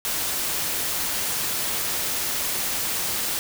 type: noise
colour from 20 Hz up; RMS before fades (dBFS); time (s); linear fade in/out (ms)
white; -26; 0.05-3.39; 0
effects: none